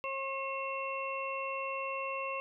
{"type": "harmonic tone", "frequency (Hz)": 540, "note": "C#5", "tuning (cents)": -45, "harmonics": [1, 2, 4, 5], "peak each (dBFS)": [-39, -38, -46, -39], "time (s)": [0.04, 2.4], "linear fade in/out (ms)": 0, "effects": []}